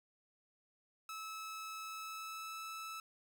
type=tone with pitch glide; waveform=sawtooth; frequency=1300 to 1309.8 Hz; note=E6 to E6; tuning=-24 to -11 cents; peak=-40 dBFS; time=1.09-3 s; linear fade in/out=2 ms; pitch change=+13 cents; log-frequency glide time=1.83-2.6 s; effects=none